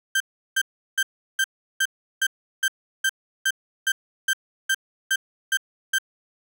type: tone bursts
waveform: 35% pulse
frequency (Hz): 1567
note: G6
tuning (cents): -1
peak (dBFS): -17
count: 15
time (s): 0.15-5.985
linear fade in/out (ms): 5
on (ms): 53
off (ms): 360
effects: none